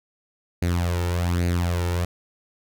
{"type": "tone with flanger", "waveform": "sawtooth", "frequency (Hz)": 87.31, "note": "F2", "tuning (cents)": 0, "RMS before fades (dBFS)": -23, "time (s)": [0.62, 2.05], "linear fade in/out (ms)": 5, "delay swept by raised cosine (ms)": [0.45, 2.25], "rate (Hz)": 1.2, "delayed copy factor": 0.65, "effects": []}